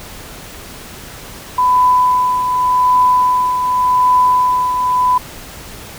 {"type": "tone with tremolo", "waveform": "sine", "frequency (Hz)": 1000, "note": "B5", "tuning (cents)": 21, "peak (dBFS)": -7, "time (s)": [1.58, 5.18], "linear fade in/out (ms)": 5, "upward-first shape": "triangle", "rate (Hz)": 0.87, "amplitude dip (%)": 55, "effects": ["pink hiss -33 dBFS RMS until 5.98 s"]}